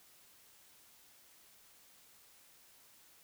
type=silence; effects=white hiss -63 dBFS RMS until 3.23 s